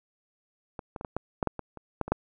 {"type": "clicks", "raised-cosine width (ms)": 1, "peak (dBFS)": [-22, -22, -22, -20, -15, -12, -12, -20, -28, -13, -22, -9], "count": 12, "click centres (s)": [0.792, 0.962, 1.011, 1.048, 1.166, 1.428, 1.473, 1.593, 1.773, 2.013, 2.08, 2.12], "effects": []}